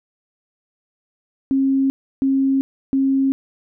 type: tone bursts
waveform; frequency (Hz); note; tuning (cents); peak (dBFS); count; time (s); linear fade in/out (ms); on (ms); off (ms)
sine; 270; C#4; -45; -14; 3; 1.51-3.32; 0; 390; 320
effects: none